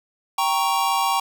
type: chord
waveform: square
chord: G diminished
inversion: none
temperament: equal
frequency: 784 / 932.3 / 1108.7 Hz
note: G5 / Bb5 / Db6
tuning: 0 / 0 / 0 cents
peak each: -24 dBFS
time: 0.38-1.2 s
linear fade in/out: 5 ms
effects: none